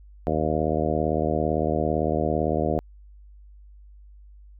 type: harmonic tone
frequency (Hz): 77.78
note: D#2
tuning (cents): 0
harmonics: 1 / 2 / 3 / 4 / 5 / 6 / 7 / 8 / 9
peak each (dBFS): -30 / -30 / -30 / -30 / -30 / -30 / -30 / -30 / -30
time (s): 0.27-2.79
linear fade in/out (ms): 0
effects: added 50 Hz sine -45 dBFS peak until 4.59 s